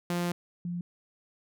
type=tone pair in turn; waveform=sawtooth / sine; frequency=174.61 / 174.61 Hz; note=F3 / F3; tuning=0 / 0 cents; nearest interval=unison; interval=0 cents; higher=neither; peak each=-24 / -31 dBFS; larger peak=first; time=0.1-0.32 / 0.65-0.81 s; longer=first; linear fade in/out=2 ms; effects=none